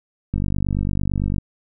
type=click train; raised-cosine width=5 ms; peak=-10 dBFS; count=52; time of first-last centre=0.34-1.383 s; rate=48.9 Hz; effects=none